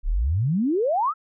sine exponential sweep, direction up, 30.67 to 1359 Hz, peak -19 dBFS, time 0.03-1.14 s, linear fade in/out 50 ms, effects none

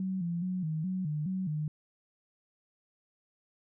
sine tone with pitch steps, 188.6 / 171 / 183.9 / 157.1 / 186.1 / 150.8 / 187.7 / 152.1 Hz, F#3 / F3 / F#3 / D#3 / F#3 / D3 / F#3 / D#3, +33 / -36 / -10 / +17 / +10 / +46 / +25 / -39 cents, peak -30 dBFS, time 0-1.68 s, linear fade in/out 2 ms, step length 210 ms, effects none

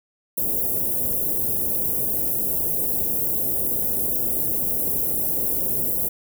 white band-stop noise, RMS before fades -23 dBFS, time 0.37-6.09 s, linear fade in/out 10 ms, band 560 to 12000 Hz, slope 24 dB/octave, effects none

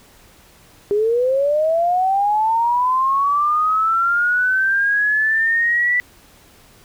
sine linear sweep, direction up, 401.2 to 1975.5 Hz, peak -14 dBFS, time 0.91-6 s, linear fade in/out 0 ms, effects pink hiss -49 dBFS RMS until 6.84 s

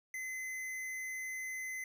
sine tone with hard clipping, 2043 Hz, C7, 42 cents flat, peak -40 dBFS, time 0.14-1.84 s, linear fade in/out 2 ms, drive 15 dB, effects none

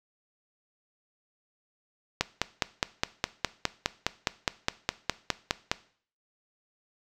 click train, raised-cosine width 0.2 ms, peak -6 dBFS, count 18, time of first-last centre 2.21-5.715 s, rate 4.85 Hz, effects noise-tail reverb RT60 0.5 s tail -18 dB re dry

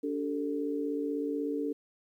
sine tone cluster, 288.8 / 389.6 / 445.8 Hz, D4 / G4 / A4, -29 / -11 / +23 cents, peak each -32 / -40 / -34 dBFS, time 0.03-1.73 s, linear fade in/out 10 ms, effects 11-bit

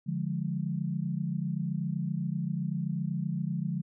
sine chord, D diminished, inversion none, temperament equal, 146.83 / 174.61 / 207.7 Hz, D3 / F3 / Ab3, 0 / 0 / 0 cents, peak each -33 / -32 / -36 dBFS, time 0.06-3.82 s, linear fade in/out 20 ms, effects none

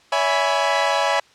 sawtooth chord, C# minor seventh, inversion none, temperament equal with one note detuned, 565.4 / 659.3 / 830.6 / 987.8 Hz, C#5 / E5 / G#5 / B5, +34 / 0 / 0 / 0 cents, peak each -19 dBFS, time 0.12-1.2 s, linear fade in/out 5 ms, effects white hiss -53 dBFS RMS until 1.34 s + low-pass 5000 Hz 12 dB/octave

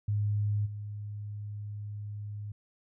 sine tone with level steps, 103.83 Hz, G#2, in tune, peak -26 / -36 dBFS, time 0.08-2.52 s, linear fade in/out 5 ms, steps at 0.65 s, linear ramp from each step 20 ms, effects none

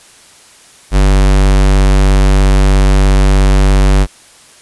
square tone, 48.45 Hz, G1, 20 cents flat, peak -6 dBFS, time 0.91-4.07 s, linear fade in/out 50 ms, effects white hiss -41 dBFS RMS until 4.61 s + resampled to 24000 Hz

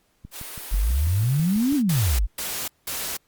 click train, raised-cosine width 5 ms, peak -26 dBFS, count 10, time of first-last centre 0.25-1.725 s, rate 6.1 Hz
white high-pass noise, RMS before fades -36 dBFS, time 0.31-1.83 s, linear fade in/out 50 ms, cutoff 270 Hz, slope 48 dB/octave
sine exponential two-way sweep, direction up then down, 41.84 to 301.9 to 41.84 Hz, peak -18 dBFS, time 0.71-2.27 s, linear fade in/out 20 ms, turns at 1.75 s
white noise bursts, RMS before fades -29 dBFS, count 3, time 1.89-3.17 s, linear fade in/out 5 ms, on 300 ms, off 190 ms
effects pink hiss -66 dBFS RMS until 3.27 s + Opus 48 kbps

